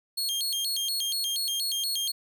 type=tone with vibrato; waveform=sawtooth; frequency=3729 Hz; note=A#7; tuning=in tune; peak=-24 dBFS; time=0.17-2.12 s; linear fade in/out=10 ms; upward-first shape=square; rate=4.2 Hz; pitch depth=260 cents each way; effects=none